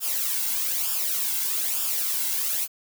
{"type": "noise with flanger", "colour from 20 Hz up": "blue", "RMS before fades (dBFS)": -26, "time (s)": [0, 2.68], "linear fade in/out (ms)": 50, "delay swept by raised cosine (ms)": [0.48, 1.68], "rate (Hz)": 1.1, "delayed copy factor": -0.65, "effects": []}